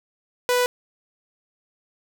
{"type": "tone", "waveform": "sawtooth", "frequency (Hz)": 493.9, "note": "B4", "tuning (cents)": 0, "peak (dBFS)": -14, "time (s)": [0.49, 0.66], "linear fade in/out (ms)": 0, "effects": []}